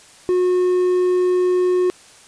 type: tone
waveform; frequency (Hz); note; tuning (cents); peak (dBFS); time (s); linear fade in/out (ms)
triangle; 362.9; F#4; -34; -12; 0.29-1.9; 0
effects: white hiss -46 dBFS RMS until 2.27 s + resampled to 22050 Hz